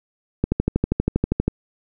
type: click train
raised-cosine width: 3 ms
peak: -5 dBFS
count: 14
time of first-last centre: 0.44-1.48 s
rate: 12.5 Hz
effects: none